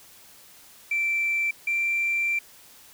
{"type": "tone pair in turn", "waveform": "sine", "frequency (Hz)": [2340, 2355], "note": ["D7", "D7"], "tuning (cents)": [-7, 4], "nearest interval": "unison", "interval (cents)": 11, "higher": "second", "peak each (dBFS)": -21, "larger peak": "neither", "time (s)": [[0.91, 1.51], [1.67, 2.39]], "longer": "second", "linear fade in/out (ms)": 5, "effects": ["tanh soft clip ceiling -18 dBFS", "white hiss -51 dBFS RMS until 2.93 s"]}